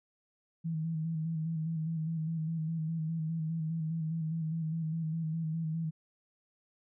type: tone with vibrato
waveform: sine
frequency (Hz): 160.9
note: E3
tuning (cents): -42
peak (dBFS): -31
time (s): 0.64-5.91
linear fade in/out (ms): 20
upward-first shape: square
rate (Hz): 4.9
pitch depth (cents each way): 37
effects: none